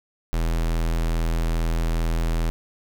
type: tone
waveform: square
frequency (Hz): 41.2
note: E1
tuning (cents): 0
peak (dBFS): -21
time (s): 0.33-2.5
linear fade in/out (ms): 0
effects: none